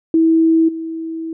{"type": "tone with level steps", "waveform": "sine", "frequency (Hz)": 325.1, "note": "E4", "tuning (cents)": -24, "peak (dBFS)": [-9, -22], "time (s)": [0.14, 1.33], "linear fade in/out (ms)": 2, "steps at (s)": 0.68, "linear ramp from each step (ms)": 10, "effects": []}